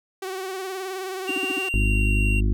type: tone with vibrato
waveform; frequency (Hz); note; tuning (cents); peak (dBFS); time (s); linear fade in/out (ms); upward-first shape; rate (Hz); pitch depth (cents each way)
sawtooth; 378; F#4; +37; -25; 0.22-1.69; 5; sine; 19; 48
type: tone with pitch glide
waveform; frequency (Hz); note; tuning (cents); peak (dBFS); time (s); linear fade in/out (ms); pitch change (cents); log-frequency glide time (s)
triangle; 2774 to 2753; F7 to F7; -12 to -25; -24; 1.27-2.41; 20; -13; 1.54-2.07
type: tone bursts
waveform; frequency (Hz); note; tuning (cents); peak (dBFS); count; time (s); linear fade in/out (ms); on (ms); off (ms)
sine; 302.3; D#4; -50; -24; 5; 1.29-1.587; 5; 21; 48
type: harmonic tone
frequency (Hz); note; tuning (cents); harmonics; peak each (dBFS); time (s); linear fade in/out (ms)
51.2; G#1; -24; 1 / 2 / 4 / 5 / 6 / 7; -19 / -25 / -31 / -33 / -35 / -36; 1.74-2.53; 0
effects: none